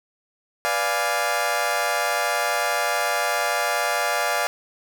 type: chord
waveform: 20% pulse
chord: B diminished seventh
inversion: none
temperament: equal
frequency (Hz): 493.9 / 587.3 / 698.5 / 830.6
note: B4 / D5 / F5 / Ab5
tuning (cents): 0 / 0 / 0 / 0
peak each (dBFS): -26 / -21 / -20 / -22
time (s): 0.65-4.47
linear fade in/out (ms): 0
effects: 8-bit